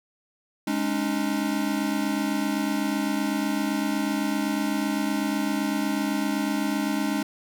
square chord, Ab suspended fourth, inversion none, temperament equal with one note detuned, 207.7 / 277.2 / 305.1 Hz, Ab3 / Db4 / Eb4, 0 / 0 / -34 cents, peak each -29 dBFS, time 0.67-7.23 s, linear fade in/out 5 ms, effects 10-bit

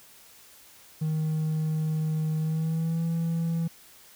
triangle tone with pitch glide, 156.5 to 165.81 Hz, D#3 to E3, +10 to +10 cents, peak -22 dBFS, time 1.01-3.68 s, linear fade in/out 10 ms, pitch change +100 cents, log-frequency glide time 2.38-3.03 s, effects tanh soft clip ceiling -18 dBFS + white hiss -53 dBFS RMS until 4.15 s

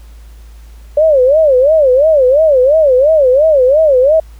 sine tone with vibrato, 567 Hz, C#5, 39 cents sharp, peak -5 dBFS, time 0.97-4.2 s, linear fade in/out 5 ms, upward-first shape sine, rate 2.9 Hz, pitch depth 220 cents each way, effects added 55 Hz sine -32 dBFS peak until 4.39 s + pink hiss -48 dBFS RMS until 4.39 s

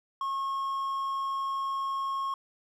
triangle tone, 1087 Hz, C#6, 34 cents flat, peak -27 dBFS, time 0.21-2.34 s, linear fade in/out 2 ms, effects none

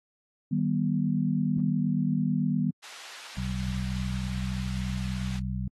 sine chord, Eb augmented, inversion none, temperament just, 155.56 / 194.45 / 243.1 Hz, Eb3 / G3 / B3, 0 / -14 / -27 cents, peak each -28 dBFS, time 0.51-2.71 s, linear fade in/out 10 ms
white band-pass noise, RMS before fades -46 dBFS, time 2.82-5.4 s, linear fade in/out 20 ms, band 770 to 4400 Hz, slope 12 dB/octave
harmonic tone, 63.4 Hz, B1, 46 cents sharp, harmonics 1 / 2 / 3, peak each -33 / -33 / -33 dBFS, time 3.37-5.68 s, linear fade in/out 5 ms
effects AAC 32 kbps

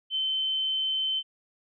sine tone, 3077 Hz, G7, 33 cents flat, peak -25 dBFS, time 0.1-1.23 s, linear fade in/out 50 ms, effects none

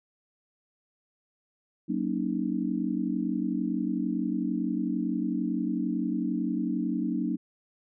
sine chord, D# minor seventh, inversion first, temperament just, 186.68 / 233.3 / 280 / 311.1 Hz, F#3 / A#3 / C#4 / D#4, +16 / +2 / +18 / 0 cents, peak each -32 / -31 / -32 / -32 dBFS, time 1.88-7.37 s, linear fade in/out 20 ms, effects none

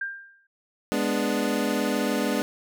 sine tone with exponential decay, 1593 Hz, G6, 27 cents sharp, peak -25 dBFS, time 0.01-0.47 s, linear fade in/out 5 ms, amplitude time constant 100 ms
25% pulse chord, G# diminished, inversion none, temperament equal, 207.7 / 246.9 / 293.7 Hz, G#3 / B3 / D4, 0 / 0 / 0 cents, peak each -24 dBFS, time 0.92-2.42 s, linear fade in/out 0 ms
effects none

